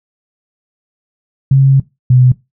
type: tone pair in turn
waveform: sine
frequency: 135.5 / 126.5 Hz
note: C#3 / B2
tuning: -39 / +42 cents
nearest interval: minor second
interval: 119 cents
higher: first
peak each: -4 dBFS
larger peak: neither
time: 1.51-1.8 / 2.1-2.32 s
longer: first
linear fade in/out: 5 ms
effects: noise-tail reverb RT60 0.2 s tail -19 dB re dry